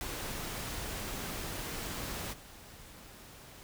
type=noise with level steps; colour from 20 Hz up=pink; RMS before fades=-39 / -52 dBFS; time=0.01-3.63 s; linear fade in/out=0 ms; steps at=2.32 s; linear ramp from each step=20 ms; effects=none